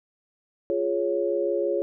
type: chord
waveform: sine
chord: Db major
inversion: first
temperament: equal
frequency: 349.2 / 415.3 / 554.4 Hz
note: F4 / Ab4 / Db5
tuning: 0 / 0 / 0 cents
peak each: -27 / -27 / -26 dBFS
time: 0.7-1.82 s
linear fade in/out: 0 ms
effects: none